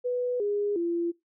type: tone with pitch steps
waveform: sine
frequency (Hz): 493.9 / 410.5 / 341.3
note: B4 / G#4 / F4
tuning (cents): 0 / -20 / -40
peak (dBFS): -25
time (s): 0.04-1.12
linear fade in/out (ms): 20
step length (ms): 360
effects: noise-tail reverb RT60 0.2 s tail -22 dB re dry